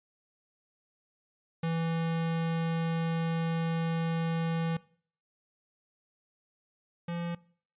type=tone pair in turn; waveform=square; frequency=164.81 / 171.18 Hz; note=E3 / F3; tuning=0 / -34 cents; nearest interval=minor second; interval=66 cents; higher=second; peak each=-29 / -33 dBFS; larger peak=first; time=1.63-4.77 / 7.08-7.35 s; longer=first; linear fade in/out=5 ms; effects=noise-tail reverb RT60 0.5 s tail -21 dB re dry + resampled to 8000 Hz